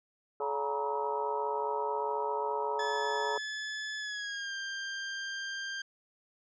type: harmonic tone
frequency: 142.5 Hz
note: C#3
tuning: 48 cents sharp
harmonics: 3 / 4 / 5 / 6 / 7 / 8 / 9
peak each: -35 / -39 / -45 / -42 / -46 / -51 / -44 dBFS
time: 0.4-3.38 s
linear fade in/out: 2 ms
type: tone with vibrato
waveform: sine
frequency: 943 Hz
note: A#5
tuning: 20 cents sharp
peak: -33 dBFS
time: 0.42-3.37 s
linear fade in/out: 2 ms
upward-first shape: sine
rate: 9.6 Hz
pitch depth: 19 cents each way
type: tone with pitch glide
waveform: sawtooth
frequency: 1722 to 1588.2 Hz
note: A6 to G6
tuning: -38 to +22 cents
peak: -32 dBFS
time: 2.79-5.82 s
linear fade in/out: 5 ms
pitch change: -140 cents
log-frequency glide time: 3.98-4.54 s
effects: resampled to 16000 Hz